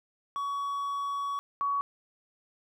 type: tone pair in turn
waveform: triangle / sine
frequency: 1125 / 1125 Hz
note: C#6 / C#6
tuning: +25 / +25 cents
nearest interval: unison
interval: 0 cents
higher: neither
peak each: -28 / -26 dBFS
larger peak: second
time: 0.36-1.39 / 1.61-1.81 s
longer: first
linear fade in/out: 0 ms
effects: none